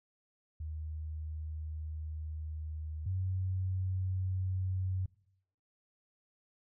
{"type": "tone pair in turn", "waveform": "sine", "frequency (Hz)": [77.78, 93.33], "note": ["D#2", "F#2"], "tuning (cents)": [0, 15], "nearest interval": "minor third", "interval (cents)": 315, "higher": "second", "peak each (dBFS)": [-37, -31], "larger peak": "second", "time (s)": [[0.6, 3.06], [3.06, 5.06]], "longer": "first", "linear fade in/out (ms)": 5, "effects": ["noise-tail reverb RT60 0.8 s tail -23 dB re dry"]}